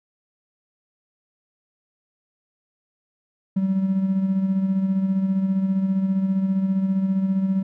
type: tone with tremolo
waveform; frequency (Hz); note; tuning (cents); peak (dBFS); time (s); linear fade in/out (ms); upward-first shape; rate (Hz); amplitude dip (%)
triangle; 191.6; G3; -39; -13; 3.56-7.63; 10; sine; 15; 60
effects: tanh soft clip ceiling -13 dBFS